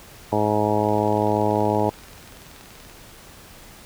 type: harmonic tone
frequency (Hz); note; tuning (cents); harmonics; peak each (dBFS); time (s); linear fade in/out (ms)
105.7; G#2; +31; 1 / 2 / 3 / 4 / 5 / 6 / 7 / 8 / 9; -27 / -27 / -26 / -25 / -27 / -26 / -30 / -25 / -29; 0.32-1.9; 5
type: click train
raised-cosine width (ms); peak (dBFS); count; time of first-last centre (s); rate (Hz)
0.2; -28; 44; 0.84-2.897; 20.9
effects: pink hiss -45 dBFS RMS until 3.85 s